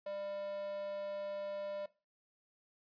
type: tone with high-pass filter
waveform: square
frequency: 199 Hz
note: G3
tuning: 26 cents sharp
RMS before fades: -41 dBFS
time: 0.06-1.86 s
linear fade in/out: 5 ms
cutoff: 570 Hz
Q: 6.4
effects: noise-tail reverb RT60 0.3 s tail -18 dB re dry + resampled to 11025 Hz